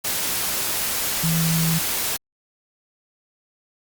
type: tone in noise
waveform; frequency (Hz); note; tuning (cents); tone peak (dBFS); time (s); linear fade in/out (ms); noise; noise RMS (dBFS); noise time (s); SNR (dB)
sine; 163.7; E3; -12; -19; 1.23-1.79; 10; white; -24; 0.04-2.17; +2
effects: Opus 48 kbps